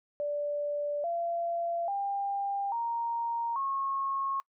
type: tone with pitch steps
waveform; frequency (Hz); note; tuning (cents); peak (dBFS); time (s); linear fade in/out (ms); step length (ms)
sine; 584 / 682.6 / 797.8 / 932.4 / 1089.8; D5 / F5 / G5 / A#5 / C#6; -10 / -40 / +30 / 0 / -30; -29; 0.2-4.4; 0; 840
effects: noise-tail reverb RT60 0.1 s tail -24 dB re dry